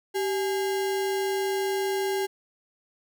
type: tone with sample-and-hold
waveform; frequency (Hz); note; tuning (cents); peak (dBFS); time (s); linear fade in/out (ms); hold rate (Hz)
sine; 387.6; G4; -20; -24; 0.14-2.27; 20; 1225
effects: none